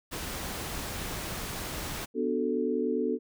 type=noise; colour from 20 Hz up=pink; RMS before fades=-36 dBFS; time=0.11-2.06 s; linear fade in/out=20 ms
type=chord; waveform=sine; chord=B minor seventh; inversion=none; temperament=equal; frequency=246.9 / 293.7 / 370 / 440 Hz; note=B3 / D4 / F#4 / A4; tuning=0 / 0 / 0 / 0 cents; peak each=-31 / -33 / -33 / -30 dBFS; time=2.14-3.19 s; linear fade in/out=50 ms
effects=none